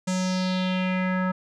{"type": "tone with low-pass filter sweep", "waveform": "square", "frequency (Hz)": 185, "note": "F#3", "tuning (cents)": 0, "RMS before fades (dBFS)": -25, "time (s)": [0.07, 1.32], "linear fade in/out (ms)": 10, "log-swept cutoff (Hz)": [7600, 1400], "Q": 3.1, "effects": []}